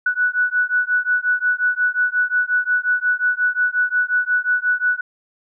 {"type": "beating tone pair", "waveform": "sine", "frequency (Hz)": [1476, 1481.6], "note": ["F#6", "F#6"], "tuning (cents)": [-5, 2], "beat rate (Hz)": 5.6, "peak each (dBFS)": -19, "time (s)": [0.06, 5.01], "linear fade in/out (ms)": 5, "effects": []}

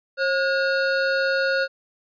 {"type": "tone pair together", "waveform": "square", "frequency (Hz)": [540, 1441.6], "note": ["C#5", "F#6"], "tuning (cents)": [-45, -45], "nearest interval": "octave + perfect fourth", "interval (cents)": 1700, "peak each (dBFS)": -23, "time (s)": [0.17, 1.68], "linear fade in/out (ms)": 50, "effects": ["resampled to 11025 Hz"]}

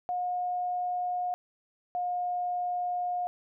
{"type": "tone pair in turn", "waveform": "sine", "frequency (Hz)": [719, 715.1], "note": ["F#5", "F5"], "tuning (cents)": [-50, 41], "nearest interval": "unison", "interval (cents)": 9, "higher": "first", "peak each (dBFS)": -28, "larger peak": "neither", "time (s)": [[0.09, 1.34], [1.95, 3.27]], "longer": "second", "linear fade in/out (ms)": 0, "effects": []}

